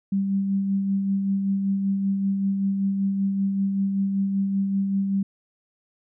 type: tone with tremolo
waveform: sine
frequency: 196 Hz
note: G3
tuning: in tune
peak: -19 dBFS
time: 0.12-5.23 s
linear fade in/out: 5 ms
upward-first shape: sine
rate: 5.2 Hz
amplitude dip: 35%
effects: none